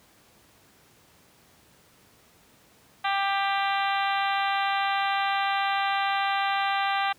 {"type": "harmonic tone", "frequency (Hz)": 394.6, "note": "G4", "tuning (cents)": 11, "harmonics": [2, 3, 4, 5, 6, 7, 8, 9, 10], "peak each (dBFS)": [-26, -30, -32, -34, -36, -37, -38, -39, -40], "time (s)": [3.04, 7.13], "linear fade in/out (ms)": 10, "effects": ["pink hiss -58 dBFS RMS until 7.18 s", "high-pass 80 Hz 12 dB/octave"]}